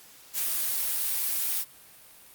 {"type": "noise", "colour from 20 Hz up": "blue", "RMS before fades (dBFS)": -28, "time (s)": [0.33, 1.65], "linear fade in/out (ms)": 50, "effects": ["white hiss -52 dBFS RMS until 2.34 s", "Opus 48 kbps"]}